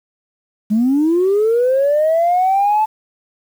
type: linear sweep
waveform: sine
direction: up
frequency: 203.9 to 877 Hz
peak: -10 dBFS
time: 0.7-2.86 s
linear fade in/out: 20 ms
effects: tanh soft clip ceiling -8 dBFS + 7-bit